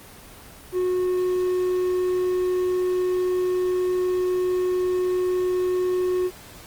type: tone with quantisation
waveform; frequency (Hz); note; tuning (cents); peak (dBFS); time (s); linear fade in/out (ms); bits
triangle; 364.8; F#4; -24; -18; 0.72-6.31; 50; 8
effects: pink hiss -44 dBFS RMS until 6.66 s + Opus 24 kbps